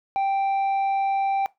sine tone with tanh clipping, 784 Hz, G5, in tune, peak -21 dBFS, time 0.16-1.46 s, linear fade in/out 0 ms, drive 4 dB, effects noise-tail reverb RT60 0.2 s tail -20 dB re dry

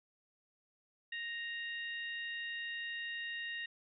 harmonic tone, 932.3 Hz, A#5, in tune, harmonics 2 / 3 / 4, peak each -40 / -45 / -50 dBFS, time 1.12-3.66 s, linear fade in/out 5 ms, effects none

